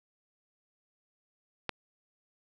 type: click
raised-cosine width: 0.3 ms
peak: -15 dBFS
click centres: 1.693 s
effects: none